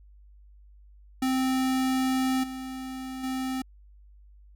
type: tone with level steps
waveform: square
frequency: 260.8 Hz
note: C4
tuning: 5 cents flat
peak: -24 / -35 / -29 dBFS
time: 1.22-3.62 s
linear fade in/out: 5 ms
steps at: 2.43 / 3.23 s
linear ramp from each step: 10 ms
effects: added 50 Hz sine -50 dBFS peak until 4.55 s